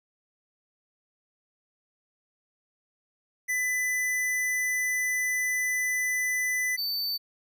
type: tone pair in turn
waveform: square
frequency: 2000 / 4550 Hz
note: B6 / C#8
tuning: +21 / +44 cents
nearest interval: octave + major second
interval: 1423 cents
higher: second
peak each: -26 / -28 dBFS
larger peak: first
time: 3.48-6.77 / 6.77-7.18 s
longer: first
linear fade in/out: 20 ms
effects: none